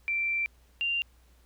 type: tone pair in turn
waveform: sine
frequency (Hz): 2349 / 2782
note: D7 / F7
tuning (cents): 0 / -7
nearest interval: minor third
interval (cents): 293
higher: second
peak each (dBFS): -26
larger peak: neither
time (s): 0.08-0.46 / 0.81-1.02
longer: first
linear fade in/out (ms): 0
effects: added 60 Hz sine -58 dBFS peak until 1.45 s + pink hiss -66 dBFS RMS until 1.45 s